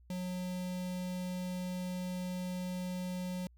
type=tone with notch filter; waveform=square; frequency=181.7 Hz; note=F#3; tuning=31 cents flat; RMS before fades=-38 dBFS; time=0.1-3.47 s; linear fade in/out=2 ms; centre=1400 Hz; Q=1.3; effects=added 60 Hz sine -58 dBFS peak until 3.57 s